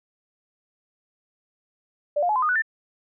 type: tone with pitch steps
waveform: sine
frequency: 587.3 / 706.5 / 850 / 1022.5 / 1230.2 / 1479.9 / 1780.4 Hz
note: D5 / F5 / G#5 / C6 / D#6 / F#6 / A6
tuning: 0 / +20 / +40 / -40 / -20 / 0 / +20 cents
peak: -19 dBFS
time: 2.16-2.622 s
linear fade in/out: 10 ms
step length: 66 ms
effects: none